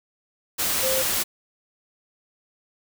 sine tone in noise, 524 Hz, C5, 2 cents sharp, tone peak -24 dBFS, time 0.82-1.03 s, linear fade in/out 20 ms, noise white, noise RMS -24 dBFS, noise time 0.58-1.24 s, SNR -3 dB, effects none

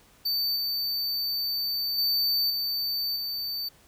square tone with level steps, 4570 Hz, D8, 48 cents flat, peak -25 / -27 / -23 / -27 / -30 dBFS, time 0.25-3.69 s, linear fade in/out 10 ms, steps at 0.56 / 1.98 / 2.5 / 3.16 s, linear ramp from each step 2 ms, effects pink hiss -58 dBFS RMS until 3.87 s

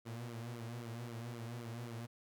sawtooth tone with flanger, 117.6 Hz, A#2, 16 cents sharp, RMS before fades -45 dBFS, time 0.05-2.07 s, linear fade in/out 20 ms, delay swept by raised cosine 1.1 to 6.4 ms, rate 3.8 Hz, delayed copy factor -0.75, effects none

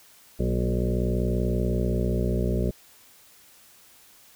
harmonic tone with a mistuned harmonic, 60.4 Hz, B1, 38 cents flat, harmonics 1 / 2 / 3 / 4 / 6 / 7 / 8 / 9 / 10, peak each -26 / -29 / -29 / -33 / -32 / -33 / -39 / -38 / -37 dBFS, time 0.39-2.71 s, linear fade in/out 10 ms, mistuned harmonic 3, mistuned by +46 cents, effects white hiss -54 dBFS RMS until 4.35 s

